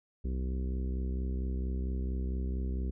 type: harmonic tone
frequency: 64.4 Hz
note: C2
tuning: 27 cents flat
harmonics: 1 / 2 / 3 / 4 / 5 / 6 / 7 / 8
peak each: -31 / -46 / -41 / -45 / -49 / -47 / -56 / -60 dBFS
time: 0.24-2.91 s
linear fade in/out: 10 ms
effects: none